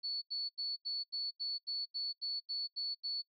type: tone bursts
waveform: sine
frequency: 4435 Hz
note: C#8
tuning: in tune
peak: -35 dBFS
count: 12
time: 0.03-3.223 s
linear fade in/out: 20 ms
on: 190 ms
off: 83 ms
effects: noise-tail reverb RT60 0.1 s tail -26 dB re dry